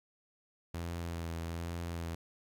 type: tone with vibrato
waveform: sawtooth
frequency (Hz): 84.2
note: E2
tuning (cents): +37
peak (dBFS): -33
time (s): 0.74-2.15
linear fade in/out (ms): 5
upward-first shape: sine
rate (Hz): 1.2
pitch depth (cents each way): 24
effects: 12-bit